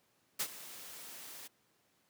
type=noise with ADSR envelope; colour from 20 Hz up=white; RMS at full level=-33 dBFS; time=0.39-1.48 s; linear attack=14 ms; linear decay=66 ms; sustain=-16 dB; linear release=13 ms; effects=pink hiss -73 dBFS RMS until 2.09 s + high-pass 150 Hz 12 dB/octave